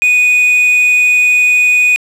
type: tone with quantisation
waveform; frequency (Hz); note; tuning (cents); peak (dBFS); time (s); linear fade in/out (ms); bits
triangle; 2478; D#7; -8; -5; 0.02-1.96; 0; 5
effects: low-pass 12000 Hz 12 dB/octave